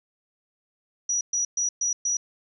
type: tone bursts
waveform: sine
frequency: 5830 Hz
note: F#8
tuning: 26 cents flat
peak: -22 dBFS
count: 5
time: 1.09-2.17 s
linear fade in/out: 5 ms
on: 120 ms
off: 120 ms
effects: none